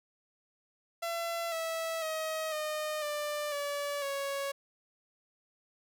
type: tone with pitch steps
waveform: sawtooth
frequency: 675 / 653.5 / 632.7 / 612.6 / 593.1 / 574.2 / 555.9 Hz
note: E5 / E5 / D#5 / D#5 / D5 / D5 / C#5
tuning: +41 / -15 / +29 / -27 / +17 / -39 / +5 cents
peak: -29 dBFS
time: 1.02-4.52 s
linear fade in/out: 10 ms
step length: 500 ms
effects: none